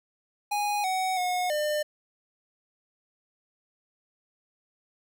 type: tone with pitch steps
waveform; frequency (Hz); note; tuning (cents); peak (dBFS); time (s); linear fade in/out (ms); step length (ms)
square; 826 / 750 / 725 / 601; G#5 / F#5 / F#5 / D5; -10 / +23 / -35 / +40; -26; 0.51-1.83; 10; 330
effects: none